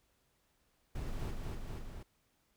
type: noise with echo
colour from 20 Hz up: brown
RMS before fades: -39 dBFS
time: 0.95-1.31 s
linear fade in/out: 5 ms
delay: 240 ms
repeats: 3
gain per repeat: -2 dB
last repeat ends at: 2.03 s
effects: pink hiss -75 dBFS RMS until 2.56 s